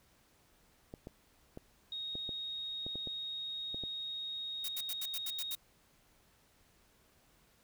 clicks, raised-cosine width 2 ms, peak -31 dBFS, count 10, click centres 0.939 / 1.071 / 1.574 / 2.154 / 2.292 / 2.865 / 2.956 / 3.073 / 3.745 / 3.837 s
sine tone, 3744 Hz, A#7, 7 cents sharp, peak -38 dBFS, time 1.92-5.55 s, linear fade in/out 2 ms
blue noise bursts, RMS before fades -40 dBFS, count 8, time 4.64-5.553 s, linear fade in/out 5 ms, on 45 ms, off 79 ms
effects pink hiss -68 dBFS RMS until 7.63 s

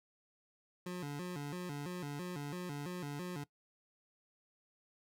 25% pulse tone with vibrato, 161 Hz, E3, 41 cents flat, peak -36 dBFS, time 0.86-3.44 s, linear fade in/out 5 ms, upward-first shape square, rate 3 Hz, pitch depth 190 cents each way, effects noise-tail reverb RT60 0.1 s tail -20 dB re dry

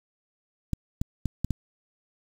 clicks, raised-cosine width 5 ms, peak -14 dBFS, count 5, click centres 0.733 / 1.015 / 1.257 / 1.446 / 1.507 s, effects 7-bit

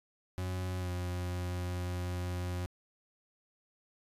40% pulse tone with pitch glide, 91.7 to 89.45 Hz, F#2 to F2, -15 to +42 cents, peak -33 dBFS, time 0.38-2.66 s, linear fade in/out 0 ms, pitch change -43 cents, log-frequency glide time 0.79-0.89 s, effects resampled to 32000 Hz

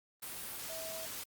sine tone in noise, 648 Hz, E5, 30 cents flat, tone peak -44 dBFS, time 0.69-1.06 s, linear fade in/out 10 ms, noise white, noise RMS -43 dBFS, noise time 0.22-1.24 s, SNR -4 dB, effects Opus 32 kbps

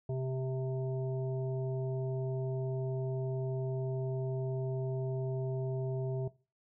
harmonic tone, 130.81 Hz, C3, in tune, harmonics 1 / 3 / 5 / 7, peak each -33 / -39 / -43 / -55 dBFS, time 0.09-6.28 s, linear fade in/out 5 ms, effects noise-tail reverb RT60 0.3 s tail -18 dB re dry

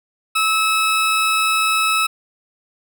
20% pulse tone, 1298 Hz, E6, 27 cents flat, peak -10 dBFS, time 0.35-2.07 s, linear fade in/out 10 ms, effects none

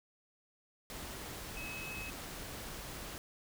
sine tone in noise, 2570 Hz, E7, 45 cents flat, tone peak -43 dBFS, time 1.57-2.1 s, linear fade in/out 0 ms, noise pink, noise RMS -45 dBFS, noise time 0.9-3.18 s, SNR -1 dB, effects none

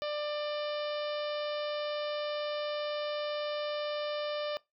harmonic tone with a mistuned harmonic, 594 Hz, D5, 20 cents sharp, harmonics 1 / 2 / 3 / 4 / 5 / 6 / 7 / 8 / 9, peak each -33 / -41 / -47 / -47 / -45 / -47 / -51 / -49 / -54 dBFS, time 0.02-4.57 s, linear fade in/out 0 ms, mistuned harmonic 6, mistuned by +24 cents, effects noise-tail reverb RT60 0.2 s tail -22 dB re dry

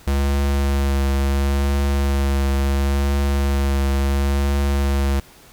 square tone with vibrato, 69.3 Hz, C#2, in tune, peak -17 dBFS, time 0.07-5.2 s, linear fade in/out 5 ms, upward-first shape triangle, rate 0.72 Hz, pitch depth 21 cents each way, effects pink hiss -47 dBFS RMS until 5.52 s

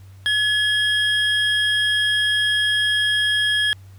triangle tone pair together, 1701 / 3261 Hz, G#6 / G#7, +41 / -32 cents, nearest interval major seventh, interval 1127 cents, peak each -18 dBFS, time 0.26-3.73 s, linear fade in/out 0 ms, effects added 96 Hz sine -40 dBFS peak until 3.98 s + pink hiss -56 dBFS RMS until 3.98 s

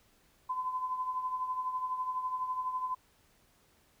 sine tone with tremolo, 1018 Hz, C6, 48 cents flat, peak -29 dBFS, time 0.49-2.95 s, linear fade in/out 10 ms, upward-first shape triangle, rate 12 Hz, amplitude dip 65%, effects pink hiss -67 dBFS RMS until 4 s

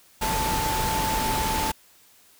sine tone in noise, 880 Hz, A5, in tune, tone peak -26 dBFS, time 0.21-1.72 s, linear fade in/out 10 ms, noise pink, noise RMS -27 dBFS, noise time 0.21-1.72 s, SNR -2 dB, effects white hiss -56 dBFS RMS until 2.39 s

